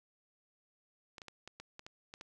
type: clicks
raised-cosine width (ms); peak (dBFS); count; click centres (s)
0.2; -30; 9; 1.182 / 1.218 / 1.283 / 1.476 / 1.6 / 1.794 / 1.865 / 2.139 / 2.211
effects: none